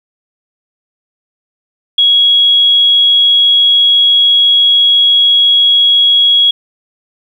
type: tone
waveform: sine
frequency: 3322 Hz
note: G#7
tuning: in tune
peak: -5 dBFS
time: 1.98-6.51 s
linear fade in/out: 5 ms
effects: 7-bit